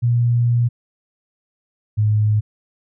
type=tone pair in turn; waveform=sine; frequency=119.5 / 106.52 Hz; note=A#2 / G#2; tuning=+43 / +44 cents; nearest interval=major second; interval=199 cents; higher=first; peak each=-13 dBFS; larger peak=neither; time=0.02-0.69 / 1.97-2.41 s; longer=first; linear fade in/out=20 ms; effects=none